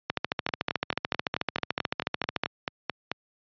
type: two click trains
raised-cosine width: 0.3 ms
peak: -11 / -9 dBFS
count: 13 / 33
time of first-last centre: 0.49-3.116 / 0.1-2.436 s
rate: 4.57 / 13.7 Hz
effects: high-pass 100 Hz 12 dB/octave + resampled to 11025 Hz